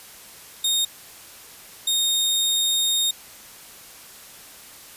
sawtooth tone bursts at uneven times, 3699 Hz, A#7, 14 cents flat, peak -16 dBFS, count 2, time 0.64-0.85 / 1.87-3.11 s, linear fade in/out 5 ms, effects white hiss -44 dBFS RMS until 4.96 s + resampled to 32000 Hz

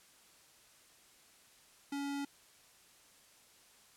square tone, 281.8 Hz, C#4, 29 cents sharp, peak -37 dBFS, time 1.92-2.25 s, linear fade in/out 5 ms, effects white hiss -63 dBFS RMS until 3.96 s + low-pass 11000 Hz 12 dB/octave

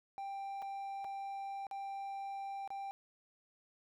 triangle tone with dropouts, 788 Hz, G5, 9 cents sharp, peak -38 dBFS, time 0.18-2.91 s, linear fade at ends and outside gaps 0 ms, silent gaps 0.62-0.624 / 1.044-1.048 / 1.668-1.712 / 2.676-2.704 s, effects none

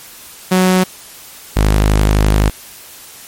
sawtooth tone pair in turn, 185 / 51.75 Hz, F#3 / G#1, 0 / -5 cents, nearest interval octave + minor seventh, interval 2205 cents, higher first, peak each -5 dBFS, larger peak neither, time 0.51-0.84 / 1.56-2.5 s, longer second, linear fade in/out 10 ms, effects white hiss -36 dBFS RMS until 3.27 s + MP3 64 kbps

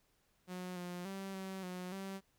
sawtooth tone with pitch steps, 181.7 / 177.6 / 194 / 190.9 / 181.4 / 193.6 Hz, F#3 / F3 / G3 / G3 / F#3 / G3, -31 / +29 / -18 / -46 / -34 / -21 cents, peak -38 dBFS, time 0.47-2.21 s, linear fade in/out 50 ms, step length 290 ms, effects pink hiss -75 dBFS RMS until 2.38 s

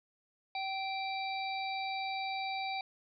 harmonic tone with a mistuned harmonic, 772 Hz, G5, 27 cents flat, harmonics 1 / 3 / 5 / 6, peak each -36 / -40 / -44 / -47 dBFS, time 0.55-2.81 s, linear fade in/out 2 ms, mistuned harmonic 3, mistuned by +23 cents, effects none

